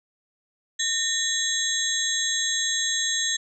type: tone cluster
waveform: sine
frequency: 1830 / 3392 / 3915 / 6430 / 7530 Hz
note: A#6 / G#7 / B7 / G8 / A#8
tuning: -32 / +36 / -16 / +43 / +16 cents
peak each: -29 dBFS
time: 0.79-3.37 s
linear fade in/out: 10 ms
effects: none